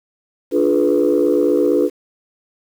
sine chord, D diminished seventh, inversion none, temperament equal with one note detuned, 293.7 / 349.2 / 425.3 / 493.9 Hz, D4 / F4 / Ab4 / Cb5, 0 / 0 / +41 / 0 cents, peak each -17 dBFS, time 0.51-1.9 s, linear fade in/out 50 ms, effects tanh soft clip ceiling -5 dBFS + 7-bit

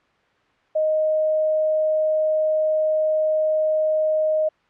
sine tone, 622.3 Hz, D#5, in tune, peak -17 dBFS, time 0.75-4.49 s, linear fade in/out 10 ms, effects white hiss -60 dBFS RMS until 4.69 s + low-pass 2000 Hz 12 dB/octave

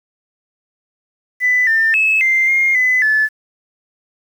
sine tone with pitch steps, 1995 / 1797 / 2594 / 2089 / 2128 / 2012 / 1734 Hz, B6 / A6 / E7 / C7 / C7 / B6 / A6, +17 / +36 / -28 / -3 / +29 / +32 / -26 cents, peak -10 dBFS, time 1.4-3.29 s, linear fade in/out 50 ms, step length 270 ms, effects tanh soft clip ceiling -6 dBFS + 7-bit

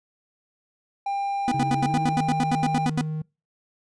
triangle tone, 797 Hz, G5, 28 cents sharp, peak -22 dBFS, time 1.06-2.87 s, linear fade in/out 5 ms
triangle tone with tremolo, 319.5 Hz, D#4, 46 cents sharp, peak -30 dBFS, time 1.48-2.13 s, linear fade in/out 5 ms, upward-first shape sine, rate 17 Hz, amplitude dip 55%
45% pulse tone bursts, 246.9 Hz, B3, in tune, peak -21 dBFS, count 14, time 1.48-3.011 s, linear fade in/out 0 ms, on 36 ms, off 79 ms
triangle tone with pitch glide, 138.59 to 155.56 Hz, C#3 to D#3, 0 to 0 cents, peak -24 dBFS, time 1.54-3.22 s, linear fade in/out 5 ms, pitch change +200 cents, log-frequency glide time 1.83-1.96 s
effects noise-tail reverb RT60 0.3 s tail -26 dB re dry + resampled to 22050 Hz

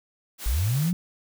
white high-pass noise, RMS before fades -36 dBFS, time 0.38-0.93 s, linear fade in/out 50 ms, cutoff 150 Hz, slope 96 dB/octave
sine linear sweep, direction up, 45.56 to 184.3 Hz, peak -21 dBFS, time 0.46-0.93 s, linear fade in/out 0 ms
effects none

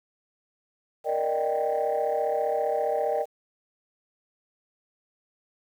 sine chord, Eb major seventh, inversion second, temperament equal, 466.2 / 587.3 / 622.3 / 784 Hz, Bb4 / D5 / Eb5 / G5, 0 / 0 / 0 / 0 cents, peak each -28 dBFS, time 1.04-3.26 s, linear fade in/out 50 ms, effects tanh soft clip ceiling -17 dBFS + 9-bit

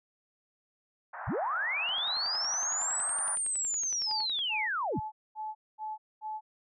pink band-pass noise, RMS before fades -41 dBFS, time 1.13-3.36 s, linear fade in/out 10 ms, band 690 to 1700 Hz, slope 48 dB/octave
sine linear two-way sweep, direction up then down, 49.26 to 9397 to 49.26 Hz, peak -29 dBFS, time 1.27-5 s, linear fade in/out 10 ms, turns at 3.3 s
click train, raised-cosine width 0.3 ms, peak -31 dBFS, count 28, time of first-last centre 1.89-4.39 s, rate 10.8 Hz
sine tone bursts, 863 Hz, A5, 34 cents flat, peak -34 dBFS, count 6, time 4.06-6.41 s, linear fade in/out 50 ms, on 200 ms, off 230 ms
effects none

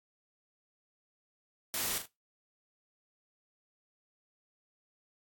white noise with echo, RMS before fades -34 dBFS, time 1.74-1.98 s, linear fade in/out 0 ms, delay 38 ms, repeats 2, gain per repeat -8 dB, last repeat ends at 2.056 s, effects noise-tail reverb RT60 0.2 s tail -18 dB re dry + AAC 64 kbps

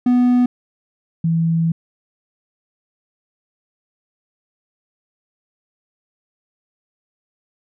triangle / sine tone pair in turn, 246.9 / 164.79 Hz, B3 / E3, 0 / 0 cents, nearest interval perfect fifth, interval 700 cents, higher first, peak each -9 / -14 dBFS, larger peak first, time 0.06-0.46 / 1.24-1.72 s, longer second, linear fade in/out 5 ms, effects none

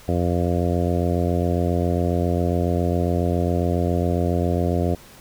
harmonic tone, 87.31 Hz, F2, in tune, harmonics 1 / 2 / 3 / 4 / 5 / 6 / 7 / 8, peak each -22 / -25 / -27 / -28 / -29 / -30 / -30 / -31 dBFS, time 0.08-4.95 s, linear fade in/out 5 ms, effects pink hiss -46 dBFS RMS until 5.2 s

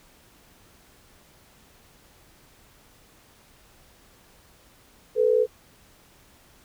sine tone pair together, 436 / 495.5 Hz, A4 / B4, -16 / +6 cents, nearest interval major second, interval 222 cents, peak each -20 dBFS, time 5.15-5.47 s, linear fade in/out 50 ms, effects pink hiss -56 dBFS RMS until 6.64 s

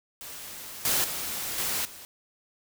white noise with level steps, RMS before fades -41 / -25 / -33 / -29 / -45 dBFS, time 0.21-2.05 s, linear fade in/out 0 ms, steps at 0.85 / 1.04 / 1.58 / 1.85 s, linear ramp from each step 2 ms, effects none

